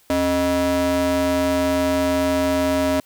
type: ring-modulated tone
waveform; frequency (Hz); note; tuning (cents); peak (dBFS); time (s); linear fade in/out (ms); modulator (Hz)
square; 174.61; F3; 0; -15; 0.1-3; 0; 445
effects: white hiss -56 dBFS RMS until 3.05 s

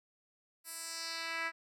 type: tone with band-pass filter sweep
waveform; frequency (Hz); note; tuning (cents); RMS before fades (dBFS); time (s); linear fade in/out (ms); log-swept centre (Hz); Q
10% pulse; 329.6; E4; 0; -40; 0.64-1.52; 50; 12000 to 1900; 1.7
effects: none

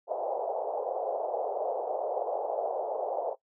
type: band-pass noise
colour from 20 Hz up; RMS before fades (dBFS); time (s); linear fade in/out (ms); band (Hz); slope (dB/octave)
white; -32; 0.07-3.36; 50; 450 to 780; 48
effects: noise-tail reverb RT60 0.1 s tail -18 dB re dry

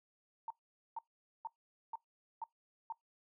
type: tone bursts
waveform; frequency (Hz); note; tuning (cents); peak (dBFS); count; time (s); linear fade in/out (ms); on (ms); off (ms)
sine; 910; A#5; -42; -38; 6; 0.48-2.924; 2; 24; 460
effects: noise-tail reverb RT60 0.2 s tail -26 dB re dry

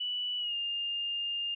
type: tone with pitch glide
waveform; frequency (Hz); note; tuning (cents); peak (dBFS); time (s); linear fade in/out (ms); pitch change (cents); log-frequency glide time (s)
sine; 2960 to 2813; F#7 to F7; 0 to +12; -31; 0-1.55; 10; -88; 0.38-0.55
effects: none

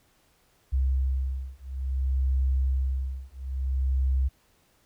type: beating tone pair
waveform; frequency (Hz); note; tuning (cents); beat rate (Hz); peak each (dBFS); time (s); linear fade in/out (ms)
sine; 65.7 / 66.28; C2 / C2; +8 / +23; 0.58; -26; 0.72-4.29; 20
effects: tanh soft clip ceiling -16 dBFS + pink hiss -65 dBFS RMS until 4.85 s

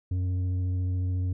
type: tone with tanh clipping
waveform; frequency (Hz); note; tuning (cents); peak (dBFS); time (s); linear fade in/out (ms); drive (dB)
sine; 91.4; F#2; -21; -26; 0.11-1.33; 5; 6
effects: none

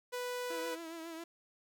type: tone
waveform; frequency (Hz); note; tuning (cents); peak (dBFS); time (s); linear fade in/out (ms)
sawtooth; 493.9; B4; 0; -33; 0.12-0.76; 20
type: tone with vibrato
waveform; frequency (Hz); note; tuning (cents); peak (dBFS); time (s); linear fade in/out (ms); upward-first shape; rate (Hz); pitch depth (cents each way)
sawtooth; 329.3; E4; -2; -39; 0.5-1.24; 5; triangle; 7.3; 57
effects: 11-bit

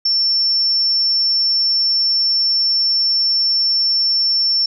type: tone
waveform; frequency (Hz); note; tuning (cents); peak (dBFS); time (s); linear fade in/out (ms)
sine; 5410; E8; +44; -13; 0.05-4.66; 5
effects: none

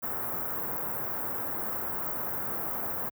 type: band-stop noise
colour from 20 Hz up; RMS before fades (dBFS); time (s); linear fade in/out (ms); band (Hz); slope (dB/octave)
white; -33; 0.02-3.1; 20; 1400 to 16000; 24
effects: high-pass 80 Hz 12 dB/octave

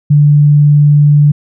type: tone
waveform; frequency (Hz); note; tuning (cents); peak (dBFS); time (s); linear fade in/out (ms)
sine; 146.83; D3; 0; -3; 0.1-1.32; 10
effects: none

